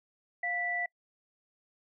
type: tone pair together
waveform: sine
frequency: 702 / 1970.1 Hz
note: F5 / B6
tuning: +9 / -5 cents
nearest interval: octave + tritone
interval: 1786 cents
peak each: -36 / -31 dBFS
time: 0.43-0.86 s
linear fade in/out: 5 ms
effects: noise-tail reverb RT60 0.1 s tail -26 dB re dry